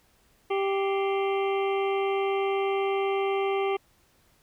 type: harmonic tone with a mistuned harmonic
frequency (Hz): 392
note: G4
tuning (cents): 0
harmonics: 1 / 2 / 3 / 5 / 6 / 7 / 8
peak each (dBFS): -25 / -31 / -35 / -39 / -41 / -42 / -43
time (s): 0.5-3.77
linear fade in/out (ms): 10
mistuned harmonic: 5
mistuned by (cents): +110
effects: pink hiss -64 dBFS RMS until 4.42 s